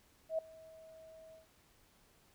sine tone with ADSR envelope, 642 Hz, E5, 46 cents flat, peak -30 dBFS, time 0.29-1.47 s, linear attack 96 ms, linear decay 4 ms, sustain -23 dB, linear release 130 ms, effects pink hiss -68 dBFS RMS until 2.34 s

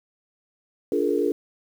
sine chord, Bb dominant seventh, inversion first, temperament just, 291.4 / 349.6 / 419.5 / 466.2 Hz, D4 / F4 / Ab4 / Bb4, -13 / +2 / +17 / 0 cents, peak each -26 / -26 / -24 / -26 dBFS, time 0.92-1.32 s, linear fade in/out 2 ms, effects 8-bit

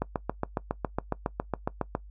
click train, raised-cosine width 1 ms, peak -13 dBFS, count 15, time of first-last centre 0.02-1.951 s, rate 7.25 Hz, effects noise-tail reverb RT60 0.1 s tail -20 dB re dry + added 50 Hz sine -44 dBFS peak until 2.1 s

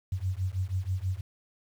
sine beating tone pair, 90.5 / 96.7 Hz, F#2 / G2, -38 / -23 cents, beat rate 6.2 Hz, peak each -31 dBFS, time 0.12-1.21 s, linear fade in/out 5 ms, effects 9-bit

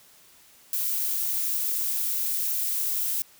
violet noise, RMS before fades -27 dBFS, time 0.73-3.22 s, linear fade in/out 0 ms, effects white hiss -55 dBFS RMS until 3.39 s

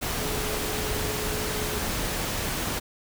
sine tone in noise, 424.8 Hz, G#4, 39 cents sharp, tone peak -34 dBFS, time 0.19-1.79 s, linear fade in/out 20 ms, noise pink, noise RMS -29 dBFS, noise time 0.01-2.8 s, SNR -8 dB, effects none

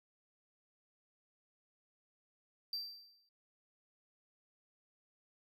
triangle tone with exponential decay, 4690 Hz, D8, 3 cents flat, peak -34 dBFS, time 2.73-3.29 s, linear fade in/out 2 ms, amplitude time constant 120 ms, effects none

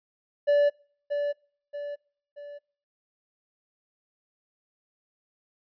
triangle tone with echo, 579 Hz, D5, 25 cents flat, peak -16 dBFS, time 0.47-0.7 s, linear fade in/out 20 ms, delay 630 ms, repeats 3, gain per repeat -7 dB, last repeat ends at 2.59 s, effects noise-tail reverb RT60 0.5 s tail -23 dB re dry + resampled to 11025 Hz

